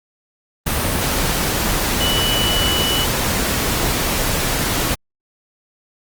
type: tone in noise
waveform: sine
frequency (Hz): 2960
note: F#7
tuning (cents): 0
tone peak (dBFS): -19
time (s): 2-3.05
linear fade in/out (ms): 10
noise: pink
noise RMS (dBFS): -19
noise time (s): 0.66-4.95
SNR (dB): -3
effects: Opus 32 kbps